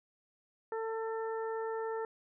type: harmonic tone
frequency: 447.2 Hz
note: A4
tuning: 28 cents sharp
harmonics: 1 / 2 / 3 / 4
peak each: -35 / -41 / -46 / -49 dBFS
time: 0.72-2.05 s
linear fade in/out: 2 ms
effects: none